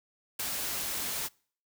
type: noise with ADSR envelope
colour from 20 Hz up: white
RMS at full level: -31 dBFS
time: 0.39-1.29 s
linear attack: 8 ms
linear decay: 4 ms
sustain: -3 dB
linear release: 29 ms
effects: noise-tail reverb RT60 0.5 s tail -26 dB re dry